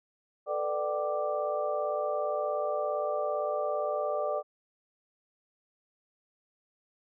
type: tone cluster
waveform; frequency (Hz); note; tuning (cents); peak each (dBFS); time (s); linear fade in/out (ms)
sine; 438.6 / 496 / 594 / 762 / 1176; A4 / B4 / D5 / G5 / D6; -6 / +7 / +20 / -49 / +2; -37 / -38 / -30 / -37 / -37; 0.46-4.43; 50
effects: none